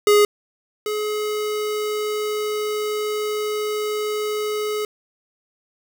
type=tone pair in turn; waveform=square; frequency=415.3 / 423.5 Hz; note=G#4 / G#4; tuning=0 / +34 cents; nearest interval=unison; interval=34 cents; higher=second; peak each=-12 / -22 dBFS; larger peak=first; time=0.07-0.25 / 0.86-4.85 s; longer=second; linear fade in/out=2 ms; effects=7-bit